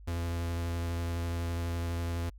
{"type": "tone with vibrato", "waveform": "45% pulse", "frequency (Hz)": 85, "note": "F2", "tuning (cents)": -46, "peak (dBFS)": -31, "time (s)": [0.07, 2.3], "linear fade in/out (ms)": 10, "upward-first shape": "sine", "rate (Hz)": 12, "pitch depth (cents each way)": 13, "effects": ["added 50 Hz sine -47 dBFS peak until 2.38 s"]}